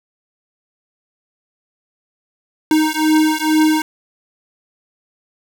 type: beating tone pair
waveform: square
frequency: 310.2 / 312.4 Hz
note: D#4 / D#4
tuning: -5 / +7 cents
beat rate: 2.2 Hz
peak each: -16 dBFS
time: 2.71-3.82 s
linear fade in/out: 2 ms
effects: none